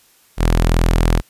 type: tone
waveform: sawtooth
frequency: 41.59 Hz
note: E1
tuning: 16 cents sharp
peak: -8 dBFS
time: 0.37-1.22 s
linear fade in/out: 50 ms
effects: white hiss -53 dBFS RMS until 1.29 s + resampled to 32000 Hz